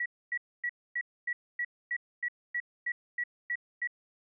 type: tone bursts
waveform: sine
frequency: 1932 Hz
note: B6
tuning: 39 cents flat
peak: -29 dBFS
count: 13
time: 0-3.874 s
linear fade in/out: 5 ms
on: 58 ms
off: 260 ms
effects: none